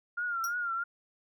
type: tone with vibrato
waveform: sine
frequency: 1400 Hz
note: F6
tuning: 4 cents sharp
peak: -30 dBFS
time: 0.17-0.84 s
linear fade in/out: 10 ms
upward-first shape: triangle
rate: 3.1 Hz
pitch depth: 85 cents each way
type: tone with exponential decay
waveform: sawtooth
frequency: 5690 Hz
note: F8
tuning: 31 cents sharp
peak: -28 dBFS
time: 0.44-0.54 s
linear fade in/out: 1 ms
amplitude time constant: 21 ms
effects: none